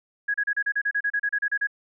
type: tone bursts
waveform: sine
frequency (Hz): 1661.2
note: G#6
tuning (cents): 0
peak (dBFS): -21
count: 15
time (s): 0.28-1.672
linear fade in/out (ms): 10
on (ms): 62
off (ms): 33
effects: none